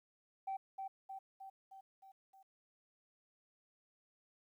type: tone with echo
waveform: sine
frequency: 774 Hz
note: G5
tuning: 22 cents flat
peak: -36 dBFS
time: 0.47-0.57 s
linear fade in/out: 10 ms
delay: 310 ms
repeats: 6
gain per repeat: -4 dB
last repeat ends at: 2.43 s
effects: tanh soft clip ceiling -35 dBFS + 13-bit